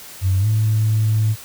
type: tone with pitch glide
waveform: sine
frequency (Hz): 94.6 to 108.67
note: F#2 to A2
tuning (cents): +39 to -21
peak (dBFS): -13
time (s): 0.21-1.36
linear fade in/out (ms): 50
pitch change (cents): +240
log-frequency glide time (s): 0.39-0.47
effects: tanh soft clip ceiling -9 dBFS + white hiss -38 dBFS RMS until 1.44 s